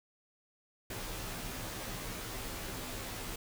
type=noise with comb filter; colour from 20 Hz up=pink; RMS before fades=-41 dBFS; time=0.9-3.36 s; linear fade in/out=5 ms; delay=14 ms; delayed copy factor=-0.95; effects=none